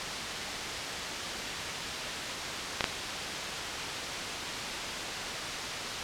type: clicks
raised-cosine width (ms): 0.2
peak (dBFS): -7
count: 2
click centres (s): 2.808 / 2.842
effects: white hiss -33 dBFS RMS until 6.03 s + low-pass 5000 Hz 12 dB/octave